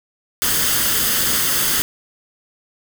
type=noise with comb filter; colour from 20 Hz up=white; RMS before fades=-18 dBFS; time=0.42-1.82 s; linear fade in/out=0 ms; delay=0.62 ms; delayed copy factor=+0.5; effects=none